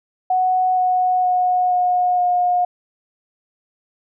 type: tone with pitch steps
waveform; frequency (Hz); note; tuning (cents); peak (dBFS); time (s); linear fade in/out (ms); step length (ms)
sine; 740 / 734 / 728.1 / 722.3 / 716.4; F#5 / F#5 / F#5 / F#5 / F5; 0 / -14 / -28 / -42 / +44; -14; 0.3-2.65; 5; 470
effects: none